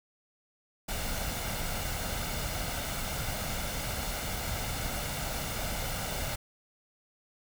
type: noise with comb filter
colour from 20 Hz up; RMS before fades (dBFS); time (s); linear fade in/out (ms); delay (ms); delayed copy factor
pink; -34; 0.88-6.36; 10; 1.4; +0.5
effects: none